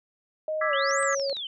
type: tone with pitch glide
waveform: sine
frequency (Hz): 622.3 to 551.2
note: D#5 to C#5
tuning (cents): 0 to -10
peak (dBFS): -26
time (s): 0.48-1.33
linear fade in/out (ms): 2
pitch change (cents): -210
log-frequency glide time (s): 0.67-0.75
type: chord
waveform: sine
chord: E dominant seventh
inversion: third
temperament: equal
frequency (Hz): 1174.7 / 1318.5 / 1661.2 / 1975.5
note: D6 / E6 / G#6 / B6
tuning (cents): 0 / 0 / 0 / 0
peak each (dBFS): -30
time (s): 0.61-1.15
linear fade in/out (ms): 5
type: exponential two-way sweep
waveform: sine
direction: up then down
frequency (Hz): 2794 to 8430 to 2996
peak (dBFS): -31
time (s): 0.73-1.47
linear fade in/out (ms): 2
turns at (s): 1.01
type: clicks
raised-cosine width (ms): 0.2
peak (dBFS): -26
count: 6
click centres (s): 0.91 / 1.03 / 1.129 / 1.197 / 1.297 / 1.368
effects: none